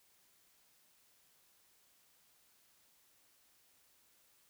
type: silence
effects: white hiss -70 dBFS RMS until 4.49 s